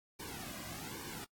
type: noise with flanger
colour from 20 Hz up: pink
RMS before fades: -45 dBFS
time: 0.19-1.25 s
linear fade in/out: 10 ms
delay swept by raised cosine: 1.5 to 2.28 ms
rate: 1.2 Hz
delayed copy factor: -0.9
effects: noise-tail reverb RT60 0.1 s tail -24 dB re dry + AAC 64 kbps